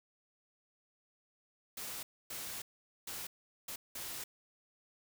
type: noise bursts at uneven times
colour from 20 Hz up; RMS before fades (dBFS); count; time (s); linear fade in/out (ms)
white; -43; 5; 1.77-2.03 / 2.3-2.62 / 3.07-3.27 / 3.68-3.76 / 3.95-4.24; 5
effects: none